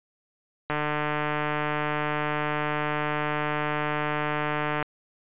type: click train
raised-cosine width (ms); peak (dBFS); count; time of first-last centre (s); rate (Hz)
0.5; -12; 620; 0.7-4.827; 150
effects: resampled to 8000 Hz